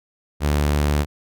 sawtooth tone, 73.42 Hz, D2, in tune, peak -13 dBFS, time 0.4-1.06 s, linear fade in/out 50 ms, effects none

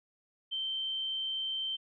sine tone, 3116 Hz, G7, 11 cents flat, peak -32 dBFS, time 0.51-1.77 s, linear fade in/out 20 ms, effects none

